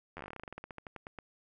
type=slowing click train; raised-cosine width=0.5 ms; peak=-28 dBFS; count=23; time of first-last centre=0.17-1.188 s; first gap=11 ms; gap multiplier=1.12; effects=none